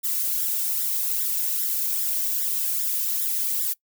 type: noise with flanger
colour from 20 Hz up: violet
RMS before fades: -25 dBFS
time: 0.03-3.74 s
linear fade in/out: 20 ms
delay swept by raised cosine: 0.55 to 1.95 ms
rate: 2.5 Hz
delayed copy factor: +1
effects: noise-tail reverb RT60 0.1 s tail -22 dB re dry

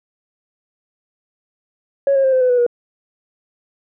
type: tone with pitch steps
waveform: sine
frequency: 554.4 / 541.4 / 528.8 / 516.4 / 504.3 / 492.5 / 481 Hz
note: C#5 / C#5 / C5 / C5 / B4 / B4 / B4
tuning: 0 / -41 / +18 / -23 / +36 / -5 / -46 cents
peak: -10 dBFS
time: 2.07-2.665 s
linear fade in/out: 2 ms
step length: 85 ms
effects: tanh soft clip ceiling -8 dBFS

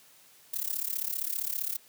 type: noise with amplitude modulation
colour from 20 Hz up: violet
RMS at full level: -29 dBFS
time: 0.53-1.77 s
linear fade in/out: 10 ms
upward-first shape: sine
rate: 35.2 Hz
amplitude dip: 90%
effects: white hiss -58 dBFS RMS until 1.88 s + high-pass 100 Hz 12 dB/octave

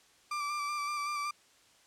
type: tone with vibrato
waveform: 35% pulse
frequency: 1174.7 Hz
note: D6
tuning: in tune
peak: -31 dBFS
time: 0.31-1.31 s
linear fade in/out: 5 ms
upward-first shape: square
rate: 5.3 Hz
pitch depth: 21 cents each way
effects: white hiss -63 dBFS RMS until 1.86 s + low-pass 8000 Hz 12 dB/octave

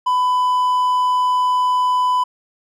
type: tone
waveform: triangle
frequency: 1000 Hz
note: B5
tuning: 21 cents sharp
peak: -12 dBFS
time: 0.06-2.24 s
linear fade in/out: 10 ms
effects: none

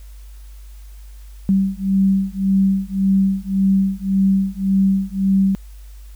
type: beating tone pair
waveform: sine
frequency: 192.6 / 194.4 Hz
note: G3 / G3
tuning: -30 / -14 cents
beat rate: 1.8 Hz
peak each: -17 dBFS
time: 1.49-5.55 s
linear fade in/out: 0 ms
effects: added 50 Hz sine -35 dBFS peak until 6.15 s + white hiss -53 dBFS RMS until 6.15 s

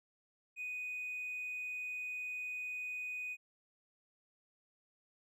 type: tone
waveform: triangle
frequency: 2489 Hz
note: D#7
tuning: in tune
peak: -36 dBFS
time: 0.56-3.37 s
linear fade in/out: 50 ms
effects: tanh soft clip ceiling -35 dBFS

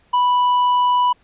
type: tone with tanh clipping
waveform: triangle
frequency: 987 Hz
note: B5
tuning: 1 cent flat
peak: -14 dBFS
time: 0.13-1.13 s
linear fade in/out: 10 ms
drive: 9 dB
effects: pink hiss -57 dBFS RMS until 1.23 s + resampled to 8000 Hz

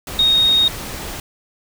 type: tone in noise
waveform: sine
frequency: 3729 Hz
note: A#7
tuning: in tune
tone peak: -11 dBFS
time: 0.19-0.68 s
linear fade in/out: 2 ms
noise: pink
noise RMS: -29 dBFS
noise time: 0.07-1.2 s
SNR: +15 dB
effects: none

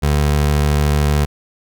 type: tone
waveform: 25% pulse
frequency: 73.42 Hz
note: D2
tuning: in tune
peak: -9 dBFS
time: 0.02-1.26 s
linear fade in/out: 20 ms
effects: none

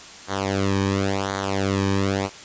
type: tone with flanger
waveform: sawtooth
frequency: 97.7 Hz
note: G2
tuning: 5 cents flat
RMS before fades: -23 dBFS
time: 0.27-2.3 s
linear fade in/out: 50 ms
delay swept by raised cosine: 0.37 to 1.47 ms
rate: 0.93 Hz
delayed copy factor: -0.9
effects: white hiss -41 dBFS RMS until 2.44 s + resampled to 16000 Hz

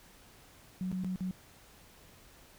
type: tone with dropouts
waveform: sine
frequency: 185 Hz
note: F#3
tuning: in tune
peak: -32 dBFS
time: 0.81-1.31 s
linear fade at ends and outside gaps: 0 ms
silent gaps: 0.916-0.926 / 1.037-1.046 / 1.159-1.207 s
effects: pink hiss -58 dBFS RMS until 2.58 s

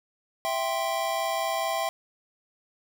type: chord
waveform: square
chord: C major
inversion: first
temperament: equal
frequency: 659.3 / 784 / 1046.5 Hz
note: E5 / G5 / C6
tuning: 0 / 0 / 0 cents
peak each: -30 / -31 / -33 dBFS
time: 0.45-1.89 s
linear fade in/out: 0 ms
effects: none

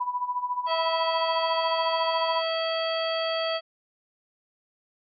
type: tone with tremolo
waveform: sine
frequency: 987.8 Hz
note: B5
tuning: in tune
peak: -23 dBFS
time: 0-2.42 s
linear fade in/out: 10 ms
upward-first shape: sine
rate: 14 Hz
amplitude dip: 75%
type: harmonic tone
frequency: 652 Hz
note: E5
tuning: 19 cents flat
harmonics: 1 / 2 / 3 / 4 / 5 / 7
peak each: -27 / -33 / -37 / -39 / -33 / -36 dBFS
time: 0.66-3.61 s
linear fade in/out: 50 ms
effects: none

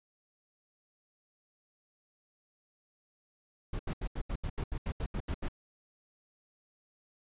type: noise bursts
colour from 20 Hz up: brown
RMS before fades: -34 dBFS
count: 13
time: 3.73-5.485 s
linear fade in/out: 5 ms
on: 63 ms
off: 78 ms
effects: resampled to 8000 Hz

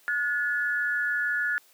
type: tone pair together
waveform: sine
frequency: 1445.5 / 1719 Hz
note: F#6 / A6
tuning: -41 / -41 cents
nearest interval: minor third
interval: 300 cents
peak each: -27 dBFS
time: 0.08-1.58 s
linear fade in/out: 0 ms
effects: white hiss -59 dBFS RMS until 1.73 s + high-pass 300 Hz 12 dB/octave

